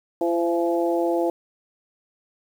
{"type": "harmonic tone with a mistuned harmonic", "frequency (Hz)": 169.8, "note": "F3", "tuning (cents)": -48, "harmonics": [2, 3, 4, 5], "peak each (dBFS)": [-22, -25, -26, -31], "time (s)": [0.21, 1.3], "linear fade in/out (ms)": 2, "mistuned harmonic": 3, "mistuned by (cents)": 17, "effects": ["8-bit"]}